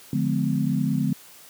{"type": "chord", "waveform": "sine", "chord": "D diminished seventh", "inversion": "none", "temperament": "just", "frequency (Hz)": [146.83, 176.2, 211.4, 253.7], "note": ["D3", "F3", "Ab3", "Cb4"], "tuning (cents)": [0, 16, 31, 47], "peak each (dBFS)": [-25, -27, -26, -26], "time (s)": [0.13, 1.13], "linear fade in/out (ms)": 2, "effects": ["white hiss -48 dBFS RMS until 1.49 s", "high-pass 80 Hz 12 dB/octave"]}